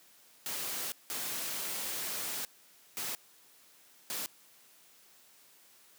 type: noise bursts at uneven times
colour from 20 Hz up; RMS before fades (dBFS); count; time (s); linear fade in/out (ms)
white; -37; 4; 0.46-0.92 / 1.1-2.45 / 2.97-3.15 / 4.1-4.26; 0
effects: white hiss -61 dBFS RMS until 5.98 s + high-pass 150 Hz 12 dB/octave